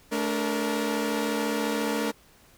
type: tone cluster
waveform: sawtooth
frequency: 217.8 / 289 / 469.9 Hz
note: A3 / D4 / A#4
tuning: -17 / -28 / +14 cents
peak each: -26 dBFS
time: 0.11-2.12 s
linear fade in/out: 20 ms
effects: pink hiss -57 dBFS RMS until 2.57 s